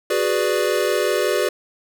square chord, G# half-diminished seventh, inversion third, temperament equal, 370 / 415.3 / 493.9 / 587.3 Hz, F#4 / G#4 / B4 / D5, 0 / 0 / 0 / 0 cents, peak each -24 dBFS, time 0.1-1.49 s, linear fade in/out 5 ms, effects none

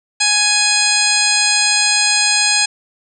harmonic tone with a mistuned harmonic, 833 Hz, G#5, 5 cents sharp, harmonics 1 / 2 / 3 / 4 / 5 / 6 / 8 / 9 / 10, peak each -24 / -22 / -18 / -23 / -18 / -20 / -21 / -22 / -22 dBFS, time 0.2-2.66 s, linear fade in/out 10 ms, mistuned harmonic 10, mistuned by +47 cents, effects none

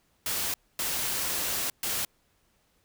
white noise bursts at uneven times, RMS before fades -30 dBFS, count 3, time 0.26-0.54 / 0.79-1.7 / 1.83-2.05 s, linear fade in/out 2 ms, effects pink hiss -69 dBFS RMS until 2.84 s

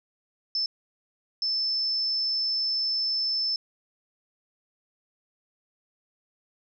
sine tone bursts at uneven times, 5274 Hz, E8, in tune, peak -24 dBFS, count 2, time 0.55-0.66 / 1.42-3.56 s, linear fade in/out 2 ms, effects none

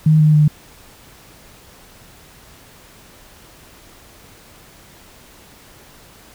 sine tone with pitch steps, 155.7 / 153.2 / 150.74 Hz, D#3 / D#3 / D3, +2 / -27 / +45 cents, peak -8 dBFS, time 0.06-0.48 s, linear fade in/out 5 ms, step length 140 ms, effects pink hiss -45 dBFS RMS until 6.34 s

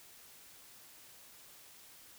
silence, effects white hiss -57 dBFS RMS until 2.18 s

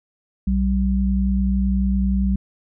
sine tone pair together, 61 / 193.66 Hz, B1 / G3, -21 / -21 cents, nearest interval octave + minor sixth, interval 2000 cents, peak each -19 dBFS, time 0.47-2.36 s, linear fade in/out 5 ms, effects none

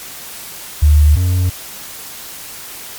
sine / triangle tone pair in turn, 74.5 / 90.23 Hz, D2 / F#2, +25 / -43 cents, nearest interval minor third, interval 332 cents, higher second, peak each -5 / -9 dBFS, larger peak first, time 0.82-1.16 / 1.16-1.5 s, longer neither, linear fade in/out 10 ms, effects white hiss -31 dBFS RMS until 2.98 s + MP3 96 kbps

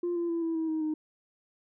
sine tone with pitch steps, 349.2 / 342.2 / 335.4 / 328.7 / 322.1 / 315.6 / 309.3 Hz, F4 / F4 / E4 / E4 / E4 / D#4 / D#4, 0 / -35 / +30 / -5 / -40 / +25 / -10 cents, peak -26 dBFS, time 0.03-0.94 s, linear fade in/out 5 ms, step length 130 ms, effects tanh soft clip ceiling -25 dBFS

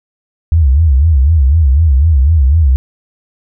sine tone with vibrato, 73.42 Hz, D2, in tune, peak -5 dBFS, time 0.52-2.76 s, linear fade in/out 0 ms, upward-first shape sine, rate 4 Hz, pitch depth 230 cents each way, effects none

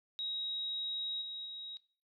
sine tone with level steps, 3807 Hz, A#7, 36 cents sharp, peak -36 / -41 / -43 dBFS, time 0.19-1.77 s, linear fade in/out 0 ms, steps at 1.21 / 1.45 s, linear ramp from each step 10 ms, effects noise-tail reverb RT60 0.4 s tail -18 dB re dry

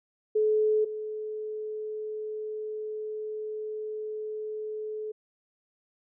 sine tone pair in turn, 429.6 / 429.6 Hz, A4 / A4, -41 / -41 cents, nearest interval unison, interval 0 cents, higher neither, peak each -21 / -32 dBFS, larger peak first, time 0.35-0.85 / 0.85-5.12 s, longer second, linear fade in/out 10 ms, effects none

